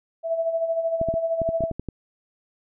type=tone with tremolo; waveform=sine; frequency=659.3 Hz; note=E5; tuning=in tune; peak=-19 dBFS; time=0.23-1.72 s; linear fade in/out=50 ms; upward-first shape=sine; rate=13 Hz; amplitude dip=60%
type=clicks; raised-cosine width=3 ms; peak=-17 dBFS; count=10; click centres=1.014 / 1.087 / 1.14 / 1.417 / 1.49 / 1.607 / 1.638 / 1.713 / 1.796 / 1.887 s
effects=none